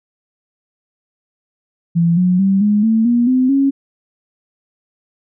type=tone with pitch steps; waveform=sine; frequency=169 / 181.13 / 194.13 / 208.1 / 223 / 239 / 256.2 / 274.5 Hz; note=E3 / F#3 / G3 / G#3 / A3 / A#3 / C4 / C#4; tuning=+43 / -37 / -17 / +4 / +23 / +43 / -36 / -17 cents; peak=-10 dBFS; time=1.95-3.71 s; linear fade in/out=20 ms; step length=220 ms; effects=none